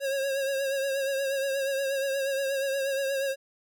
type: tone with vibrato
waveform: square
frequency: 545 Hz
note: C#5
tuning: 29 cents flat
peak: -27 dBFS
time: 0-3.36 s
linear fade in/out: 50 ms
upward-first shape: triangle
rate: 8.4 Hz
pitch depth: 48 cents each way
effects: none